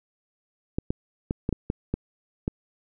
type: clicks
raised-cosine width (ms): 3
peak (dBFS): -12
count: 8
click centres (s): 0.785 / 0.905 / 1.309 / 1.491 / 1.527 / 1.701 / 1.94 / 2.479
effects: none